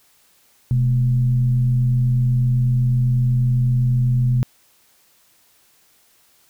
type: tone with frequency modulation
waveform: sine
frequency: 125.6 Hz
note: B2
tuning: 30 cents sharp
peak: -14 dBFS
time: 0.71-4.43 s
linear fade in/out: 0 ms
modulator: 92 Hz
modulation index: 0.33
effects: white hiss -57 dBFS RMS until 6.49 s